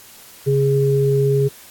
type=tone pair together; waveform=sine; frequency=137.17 / 413.2 Hz; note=C#3 / G#4; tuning=-18 / -9 cents; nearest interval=octave + perfect fifth; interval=1909 cents; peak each=-16 dBFS; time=0.46-1.49 s; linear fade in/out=20 ms; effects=white hiss -43 dBFS RMS until 1.7 s + AAC 64 kbps